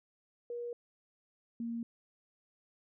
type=tone pair in turn; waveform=sine; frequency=477.8 / 232.6 Hz; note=A#4 / A#3; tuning=+43 / -4 cents; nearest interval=octave; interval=1247 cents; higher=first; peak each=-37 / -35 dBFS; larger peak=second; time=0.5-0.73 / 1.6-1.83 s; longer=neither; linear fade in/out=2 ms; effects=none